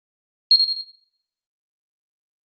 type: tone with echo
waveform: sine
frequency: 4253 Hz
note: C8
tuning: 27 cents sharp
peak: -8 dBFS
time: 0.51-0.56 s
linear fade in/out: 2 ms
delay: 84 ms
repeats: 3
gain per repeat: -6 dB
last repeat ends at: 0.812 s
effects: noise-tail reverb RT60 0.7 s tail -17 dB re dry + Opus 32 kbps